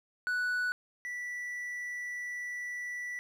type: tone pair in turn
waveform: triangle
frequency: 1480 / 1961.9 Hz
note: F#6 / B6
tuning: 0 / -12 cents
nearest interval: perfect fourth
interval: 488 cents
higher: second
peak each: -27 / -34 dBFS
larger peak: first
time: 0.27-0.72 / 1.05-3.19 s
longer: second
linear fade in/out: 0 ms
effects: none